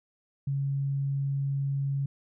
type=tone; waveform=sine; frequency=138.59 Hz; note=C#3; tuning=in tune; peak=-26 dBFS; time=0.47-2.06 s; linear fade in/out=5 ms; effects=none